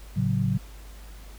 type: chord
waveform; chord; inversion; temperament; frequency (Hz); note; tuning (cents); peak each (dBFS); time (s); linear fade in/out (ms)
sine; F# minor; first; just; 111 / 138.75 / 185; A2 / C#3 / F#3; +16 / +2 / 0; -26; 0.16-0.58; 10
effects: added 50 Hz sine -41 dBFS peak until 1.38 s + pink hiss -51 dBFS RMS until 1.38 s